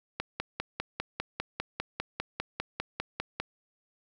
click train, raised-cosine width 0.3 ms, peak -15 dBFS, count 17, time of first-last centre 0.2-3.4 s, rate 5 Hz, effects none

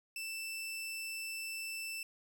sawtooth tone, 2659 Hz, E7, 14 cents sharp, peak -36 dBFS, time 0.16-2.03 s, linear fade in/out 2 ms, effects none

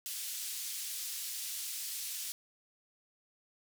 white band-pass noise, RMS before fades -40 dBFS, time 0.06-2.32 s, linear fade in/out 0 ms, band 3300 to 14000 Hz, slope 12 dB/octave, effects none

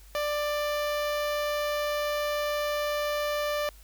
sawtooth tone with notch filter, 591 Hz, D5, 11 cents sharp, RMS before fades -29 dBFS, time 0.15-3.69 s, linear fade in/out 0 ms, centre 8100 Hz, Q 1.4, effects added 50 Hz sine -49 dBFS peak until 3.83 s + white hiss -57 dBFS RMS until 3.83 s

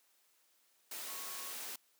sine tone in noise, 1100 Hz, C#6, 14 cents flat, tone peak -53 dBFS, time 1.08-1.52 s, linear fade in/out 5 ms, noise white, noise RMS -44 dBFS, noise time 0.91-1.76 s, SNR -12 dB, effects white hiss -72 dBFS RMS until 1.99 s + high-pass 300 Hz 12 dB/octave

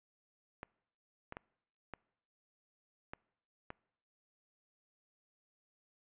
clicks, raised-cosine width 0.5 ms, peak -28 dBFS, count 6, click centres 0.631 / 1.324 / 1.369 / 1.937 / 3.135 / 3.704 s, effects noise-tail reverb RT60 0.8 s tail -25 dB re dry + resampled to 8000 Hz

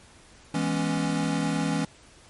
square chord, C# minor seventh, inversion first, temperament equal, 164.81 / 207.7 / 246.9 / 277.2 Hz, E3 / G#3 / B3 / C#4, 0 / 0 / 0 / 0 cents, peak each -29 / -32 / -34 / -29 dBFS, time 0.54-1.85 s, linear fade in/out 5 ms, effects pink hiss -53 dBFS RMS until 2.29 s + MP3 48 kbps

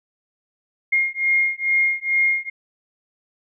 sine beating tone pair, 2133 / 2135.3 Hz, C7 / C7, +33 / +35 cents, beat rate 2.3 Hz, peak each -20 dBFS, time 0.92-2.5 s, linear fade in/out 10 ms, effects none

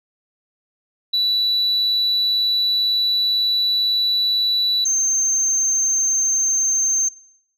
sine tone pair in turn, 3951 / 6314 Hz, B7 / G8, 0 / +12 cents, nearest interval minor sixth, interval 812 cents, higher second, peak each -14 dBFS, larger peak neither, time 1.13-4.85 / 4.85-7.09 s, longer first, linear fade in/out 10 ms, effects noise-tail reverb RT60 0.8 s tail -24 dB re dry + tanh soft clip ceiling -13 dBFS

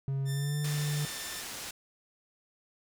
triangle tone with pitch glide, 136.3 to 147.78 Hz, C#3 to D3, -29 to +11 cents, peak -27 dBFS, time 0.08-1.05 s, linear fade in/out 0 ms, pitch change +140 cents, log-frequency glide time 0.3-0.57 s
10% pulse tone, 1784 Hz, A6, 23 cents sharp, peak -32 dBFS, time 0.25-1.44 s, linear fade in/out 50 ms
white low-pass noise, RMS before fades -41 dBFS, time 0.64-1.71 s, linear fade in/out 5 ms, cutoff 8900 Hz, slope 12 dB/octave
effects none

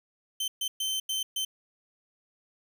sawtooth tone bursts at uneven times, 3091 Hz, G7, 25 cents flat, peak -25 dBFS, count 5, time 0.4-0.48 / 0.61-0.68 / 0.8-1 / 1.09-1.23 / 1.36-1.45 s, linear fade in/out 5 ms, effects none

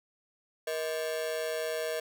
45% pulse ring-modulated tone, 554.4 Hz, C#5, in tune, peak -28 dBFS, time 0.67-2 s, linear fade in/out 5 ms, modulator 79.7 Hz, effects none

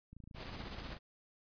click train, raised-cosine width 5 ms, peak -40 dBFS, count 24, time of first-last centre 0.13-0.966 s, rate 27.5 Hz
pink noise with tremolo, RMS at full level -45 dBFS, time 0.34-0.99 s, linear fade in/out 50 ms, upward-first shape square, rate 16 Hz, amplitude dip 35%
effects resampled to 11025 Hz

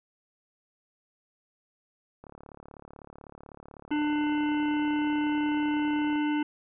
click train, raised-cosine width 1 ms, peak -32 dBFS, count 142, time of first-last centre 2.24-6.157 s, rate 36 Hz
harmonic tone, 298.4 Hz, D4, 28 cents sharp, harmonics 1 / 3 / 5 / 7 / 9 / 10, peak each -25 / -35 / -39 / -42 / -44 / -45 dBFS, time 3.91-6.43 s, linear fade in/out 5 ms
effects none

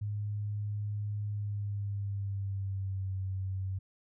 sine tone with pitch glide, 103.83 to 95.21 Hz, G#2 to G2, 0 to -50 cents, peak -32 dBFS, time 0.01-3.79 s, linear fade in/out 10 ms, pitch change -150 cents, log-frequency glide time 1.28-3.15 s, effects none

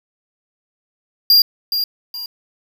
square tone with echo, 4791 Hz, D8, 34 cents sharp, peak -8 dBFS, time 1.3-1.42 s, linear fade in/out 2 ms, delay 420 ms, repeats 2, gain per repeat -9 dB, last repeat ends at 2.26 s, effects 7-bit

